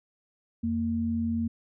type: tone pair together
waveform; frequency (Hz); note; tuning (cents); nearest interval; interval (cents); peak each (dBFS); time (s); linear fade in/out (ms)
sine; 86.85 / 230; F2 / A#3; -9 / -23; octave + perfect fourth; 1686; -33 / -26; 0.63-1.48; 10
effects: none